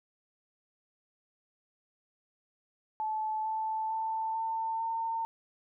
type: tone with pitch steps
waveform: sine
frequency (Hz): 868 / 877.6 / 887.3 / 897.1 / 907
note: A5 / A5 / A5 / A5 / A#5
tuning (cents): -24 / -5 / +14 / +33 / -48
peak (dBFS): -30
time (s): 3-5.25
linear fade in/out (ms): 0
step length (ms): 450
effects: none